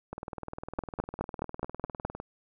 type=two click trains; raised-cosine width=1 ms; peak=-15 / -23 dBFS; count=7 / 42; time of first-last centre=0.79-2.051 / 0.13-2.201 s; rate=4.76 / 19.8 Hz; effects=none